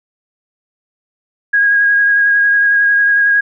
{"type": "tone with vibrato", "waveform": "sine", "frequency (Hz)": 1641, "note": "G#6", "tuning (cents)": -21, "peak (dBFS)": -8, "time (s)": [1.53, 3.41], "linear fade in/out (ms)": 10, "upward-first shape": "sine", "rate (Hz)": 11, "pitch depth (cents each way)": 17, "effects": []}